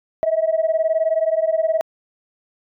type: beating tone pair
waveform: sine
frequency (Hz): 634 / 653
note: D#5 / E5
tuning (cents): +32 / -17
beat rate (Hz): 19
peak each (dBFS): -18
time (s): 0.23-1.81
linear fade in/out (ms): 0
effects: tanh soft clip ceiling -10 dBFS